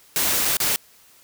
white noise with dropouts, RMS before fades -21 dBFS, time 0.16-0.76 s, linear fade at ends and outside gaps 0 ms, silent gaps 0.449-0.453 / 0.569-0.602 s, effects white hiss -53 dBFS RMS until 1.23 s

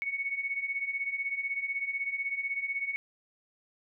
sine beating tone pair, 2207 / 2223 Hz, C#7 / C#7, -8 / +4 cents, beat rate 16 Hz, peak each -36 / -32 dBFS, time 0.02-2.96 s, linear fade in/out 0 ms, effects none

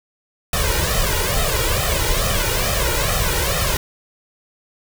pink noise with flanger, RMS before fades -19 dBFS, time 0.53-3.77 s, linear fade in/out 2 ms, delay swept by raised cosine 1.6 to 2.12 ms, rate 2.3 Hz, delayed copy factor +0.9, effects none

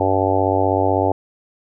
harmonic tone, 96 Hz, G2, 36 cents flat, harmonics 1 / 3 / 4 / 5 / 6 / 7 / 8 / 9, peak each -23 / -23 / -23 / -23 / -23 / -23 / -23 / -23 dBFS, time 0-1.12 s, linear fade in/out 5 ms, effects none

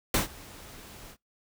pink noise with ADSR envelope, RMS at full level -23 dBFS, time 0.14-1.17 s, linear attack 3 ms, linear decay 130 ms, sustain -24 dB, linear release 67 ms, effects noise-tail reverb RT60 0.2 s tail -26 dB re dry

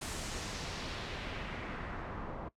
pink noise with low-pass filter sweep, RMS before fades -41 dBFS, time 0.01-2.49 s, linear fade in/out 10 ms, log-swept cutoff 9700 to 960 Hz, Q 1.3, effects noise-tail reverb RT60 0.1 s tail -18 dB re dry

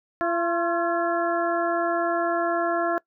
harmonic tone with a mistuned harmonic, 339.9 Hz, F4, 47 cents flat, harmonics 1 / 2 / 3 / 4 / 5, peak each -27 / -25 / -31 / -29 / -31 dBFS, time 0.21-2.98 s, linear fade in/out 0 ms, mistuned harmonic 3, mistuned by +73 cents, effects noise-tail reverb RT60 0.1 s tail -23 dB re dry

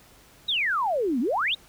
sine exponential two-way sweep, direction down then up, 3951 to 222.1 to 3951 Hz, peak -22 dBFS, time 0.48-1.55 s, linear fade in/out 10 ms, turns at 1.2 s, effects pink hiss -54 dBFS RMS until 1.68 s

